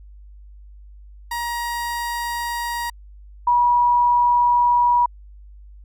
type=tone pair in turn; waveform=30% pulse / sine; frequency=948 / 966.8 Hz; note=A#5 / B5; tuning=+29 / -37 cents; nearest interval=unison; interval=34 cents; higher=second; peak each=-21 / -13 dBFS; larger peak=second; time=1.31-2.9 / 3.47-5.06 s; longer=neither; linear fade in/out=5 ms; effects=added 50 Hz sine -40 dBFS peak until 5.84 s